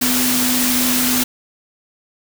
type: tone in noise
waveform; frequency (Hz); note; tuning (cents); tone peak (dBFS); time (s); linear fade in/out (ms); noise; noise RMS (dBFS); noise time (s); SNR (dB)
sine; 250.1; B3; +22; -19; 0.01-1.24; 10; white; -18; 0.01-1.24; -4
effects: none